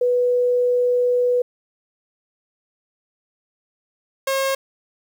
sine / sawtooth tone pair in turn, 492.2 / 539.6 Hz, B4 / C#5, -6 / -47 cents, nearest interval major second, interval 159 cents, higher second, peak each -15 dBFS, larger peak neither, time 0.01-1.42 / 4.27-4.55 s, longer first, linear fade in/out 5 ms, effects 9-bit

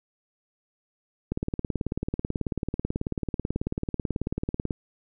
click train, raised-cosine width 3 ms, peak -14 dBFS, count 63, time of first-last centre 1.32-4.708 s, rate 18.3 Hz, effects none

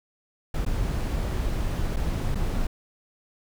brown noise with dropouts, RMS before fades -26 dBFS, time 0.54-2.67 s, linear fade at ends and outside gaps 5 ms, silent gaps 0.651-0.662 / 1.962-1.967 / 2.347-2.354 s, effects none

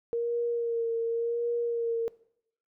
sine tone with vibrato, 466.2 Hz, A#4, in tune, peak -26 dBFS, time 0.13-2.08 s, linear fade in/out 0 ms, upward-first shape sine, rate 0.9 Hz, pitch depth 27 cents each way, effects noise-tail reverb RT60 0.7 s tail -20 dB re dry

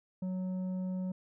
sine tone with tanh clipping, 185 Hz, F#3, in tune, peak -34 dBFS, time 0.22-1.12 s, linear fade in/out 5 ms, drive 7 dB, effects none

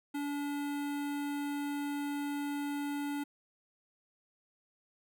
square tone with notch filter, 287.6 Hz, D4, 36 cents flat, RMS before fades -36 dBFS, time 0.14-3.24 s, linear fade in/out 10 ms, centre 5400 Hz, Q 1.4, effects none

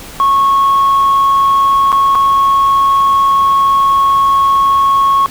sine tone with dropouts, 1099 Hz, C#6, 15 cents flat, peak -5 dBFS, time 0.2-5.26 s, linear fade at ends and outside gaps 0 ms, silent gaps 1.919-1.927 / 2.15-2.154 s, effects tanh soft clip ceiling -5 dBFS + pink hiss -31 dBFS RMS until 5.3 s

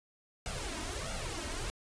pink noise with flanger, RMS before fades -38 dBFS, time 0.46-1.7 s, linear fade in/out 0 ms, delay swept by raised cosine 1.4 to 3.2 ms, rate 1.5 Hz, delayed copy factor +0.75, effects resampled to 22050 Hz

